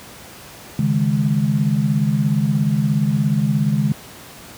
sine chord, C# suspended second, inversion none, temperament equal, 138.59 / 155.56 / 207.7 Hz, C#3 / D#3 / G#3, 0 / 0 / 0 cents, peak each -19 dBFS, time 0.79-3.92 s, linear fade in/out 2 ms, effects pink hiss -39 dBFS RMS until 4.57 s + high-pass 80 Hz 12 dB/octave

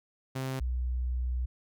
sawtooth / sine tone pair in turn, 131.8 / 62.04 Hz, C3 / B1, +13 / +9 cents, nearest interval octave + minor second, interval 1304 cents, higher first, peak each -28 dBFS, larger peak neither, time 0.35-0.6 / 0.6-1.46 s, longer second, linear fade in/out 10 ms, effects none

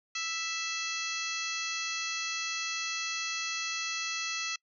harmonic tone with a mistuned harmonic, 659.3 Hz, E5, in tune, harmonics 2 / 3 / 4 / 5 / 6 / 7 / 8 / 9 / 10, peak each -41 / -41 / -37 / -42 / -40 / -44 / -46 / -40 / -46 dBFS, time 0.15-4.56 s, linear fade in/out 5 ms, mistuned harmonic 6, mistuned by +80 cents, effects noise-tail reverb RT60 0.1 s tail -26 dB re dry

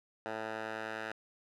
10% pulse tone with band-pass filter sweep, 110 Hz, A2, in tune, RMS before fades -40 dBFS, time 0.26-1.12 s, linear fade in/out 0 ms, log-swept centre 1000 to 1500 Hz, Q 1.3, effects none

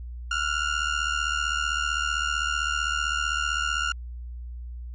30% pulse ring-modulated tone, 1406 Hz, F6, 11 cents sharp, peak -19 dBFS, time 0.31-3.92 s, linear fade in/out 0 ms, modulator 37.8 Hz, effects added 60 Hz sine -34 dBFS peak until 4.94 s + resampled to 16000 Hz

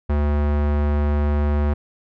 square tone with low-pass filter, 73.3 Hz, D2, 3 cents flat, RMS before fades -19 dBFS, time 0.09-1.74 s, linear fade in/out 10 ms, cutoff 1500 Hz, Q 0.72, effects none

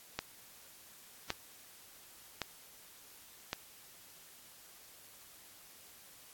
click train, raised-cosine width 0.2 ms, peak -17 dBFS, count 4, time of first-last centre 0.19-3.531 s, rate 0.898 Hz, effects white hiss -57 dBFS RMS until 6.33 s + AAC 64 kbps

